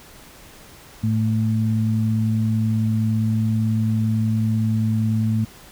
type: tone pair together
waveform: sine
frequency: 110 / 220.5 Hz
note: A2 / A3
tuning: 0 / +4 cents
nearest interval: octave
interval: 1204 cents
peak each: -19 / -21 dBFS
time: 1.03-5.45 s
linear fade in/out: 10 ms
effects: pink hiss -45 dBFS RMS until 5.71 s